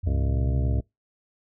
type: linear two-way sweep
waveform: sine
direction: up then down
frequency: 87.3 to 127.1 to 103.4 Hz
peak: -26 dBFS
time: 0.03-0.81 s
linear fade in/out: 10 ms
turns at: 0.57 s
type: harmonic tone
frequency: 67.5 Hz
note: C#2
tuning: 45 cents flat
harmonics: 1 / 2 / 3 / 4 / 5 / 6 / 7 / 9 / 10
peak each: -23 / -35 / -37 / -36 / -43 / -42 / -44 / -42 / -47 dBFS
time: 0.06-0.81 s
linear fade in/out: 10 ms
effects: noise-tail reverb RT60 0.2 s tail -26 dB re dry